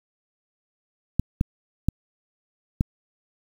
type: clicks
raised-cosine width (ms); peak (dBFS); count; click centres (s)
5; -7; 4; 1.196 / 1.411 / 1.886 / 2.809
effects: 7-bit